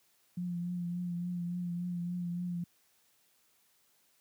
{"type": "tone with vibrato", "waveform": "sine", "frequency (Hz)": 175.5, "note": "F3", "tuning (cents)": 9, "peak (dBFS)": -33, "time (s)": [0.37, 2.64], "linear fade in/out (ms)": 5, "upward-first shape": "triangle", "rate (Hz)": 3.5, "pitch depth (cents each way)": 34, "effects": ["white hiss -70 dBFS RMS until 4.2 s", "high-pass 80 Hz 12 dB/octave"]}